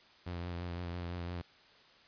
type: tone with vibrato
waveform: sawtooth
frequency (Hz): 87.31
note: F2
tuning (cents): 0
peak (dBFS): -34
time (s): 0.26-1.42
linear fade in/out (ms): 10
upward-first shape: triangle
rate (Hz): 5.9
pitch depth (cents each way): 42
effects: white hiss -61 dBFS RMS until 2.07 s + resampled to 11025 Hz